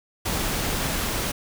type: noise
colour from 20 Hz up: pink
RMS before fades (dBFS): -26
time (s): 0.25-1.32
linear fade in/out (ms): 10
effects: none